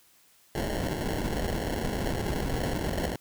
pink noise with sample-and-hold, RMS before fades -30 dBFS, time 0.55-3.16 s, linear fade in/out 2 ms, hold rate 1225 Hz, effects white hiss -61 dBFS RMS until 3.2 s

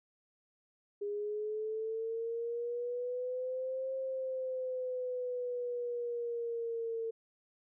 sine linear two-way sweep, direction up then down, 407.2 to 530 to 451.7 Hz, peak -34 dBFS, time 1.01-7.11 s, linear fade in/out 10 ms, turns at 3.94 s, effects none

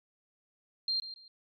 sine tone with echo, 4186 Hz, C8, in tune, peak -28 dBFS, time 0.88-1 s, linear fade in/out 2 ms, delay 140 ms, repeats 2, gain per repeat -12 dB, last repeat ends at 1.28 s, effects MP3 64 kbps

